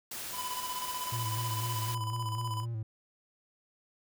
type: noise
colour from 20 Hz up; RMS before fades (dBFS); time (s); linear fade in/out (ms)
white; -40; 0.11-1.95; 5
type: tone with tremolo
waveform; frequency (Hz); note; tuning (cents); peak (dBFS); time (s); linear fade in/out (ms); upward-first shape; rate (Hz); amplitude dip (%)
square; 1000; B5; +21; -35; 0.32-2.66; 50; square; 16; 55
type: tone with vibrato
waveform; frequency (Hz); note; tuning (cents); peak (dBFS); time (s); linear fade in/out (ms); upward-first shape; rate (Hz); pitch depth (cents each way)
triangle; 113.1; A2; +48; -31; 1.12-2.83; 5; square; 4; 51
effects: none